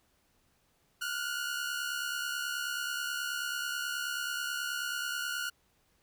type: tone pair together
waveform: sawtooth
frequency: 1410.7 / 1480 Hz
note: F6 / F#6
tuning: +17 / 0 cents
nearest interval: minor second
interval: 83 cents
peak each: -32 / -33 dBFS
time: 1.01-5.5 s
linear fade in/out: 10 ms
effects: pink hiss -71 dBFS RMS until 6.02 s